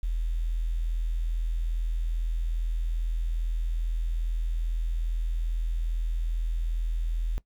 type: tone with quantisation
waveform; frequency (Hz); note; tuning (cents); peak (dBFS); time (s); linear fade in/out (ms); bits
sine; 41.2; E1; 0; -25; 0.03-7.38; 0; 9
effects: noise-tail reverb RT60 0.1 s tail -19 dB re dry